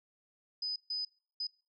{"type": "tone bursts at uneven times", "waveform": "sine", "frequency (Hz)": 5000, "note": "D#8", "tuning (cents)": 8, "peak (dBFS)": -33, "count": 3, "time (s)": [[0.62, 0.76], [0.9, 1.05], [1.4, 1.47]], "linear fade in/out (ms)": 5, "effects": ["noise-tail reverb RT60 0.4 s tail -23 dB re dry"]}